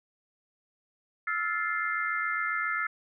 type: chord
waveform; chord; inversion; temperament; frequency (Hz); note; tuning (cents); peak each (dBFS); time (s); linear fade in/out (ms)
sine; F major seventh; third; just; 1309.6 / 1396.9 / 1746.1 / 2095; E6 / F6 / A6 / C7; -12 / 0 / -14 / +2; -33; 1.27-2.87; 5
effects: none